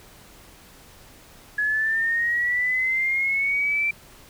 sine linear sweep, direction up, 1686 to 2349 Hz, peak -20 dBFS, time 1.58-3.91 s, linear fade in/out 5 ms, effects pink hiss -49 dBFS RMS until 4.29 s

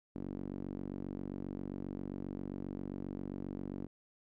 sawtooth tone with band-pass filter, 47.5 Hz, F#1, 46 cents sharp, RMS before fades -42 dBFS, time 0.15-3.87 s, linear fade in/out 10 ms, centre 270 Hz, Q 2.2, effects none

